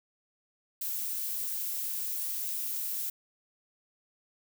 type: noise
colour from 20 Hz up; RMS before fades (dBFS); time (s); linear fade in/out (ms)
violet; -34; 0.81-3.1; 5
effects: none